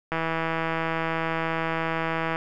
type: click train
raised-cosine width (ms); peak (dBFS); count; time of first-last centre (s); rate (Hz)
0.5; -12; 366; 0.12-2.359; 163
effects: none